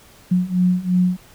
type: beating tone pair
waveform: sine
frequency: 179.4 / 182.3 Hz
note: F3 / F#3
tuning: +47 / -25 cents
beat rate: 2.9 Hz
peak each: -19 / -17 dBFS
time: 0.31-1.17 s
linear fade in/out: 10 ms
effects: pink hiss -48 dBFS RMS until 1.34 s